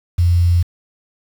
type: tone with quantisation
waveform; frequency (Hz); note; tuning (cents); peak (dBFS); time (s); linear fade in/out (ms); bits
sine; 87; F2; -6; -10; 0.18-0.63; 10; 6
effects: none